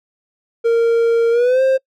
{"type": "tone with pitch glide", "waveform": "triangle", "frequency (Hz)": [462.9, 528.7], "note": ["A#4", "C5"], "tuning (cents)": [-12, 18], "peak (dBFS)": -9, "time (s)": [0.64, 1.78], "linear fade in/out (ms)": 20, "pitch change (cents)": 230, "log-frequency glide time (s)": [1.31, 1.62], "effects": ["noise-tail reverb RT60 0.1 s tail -26 dB re dry"]}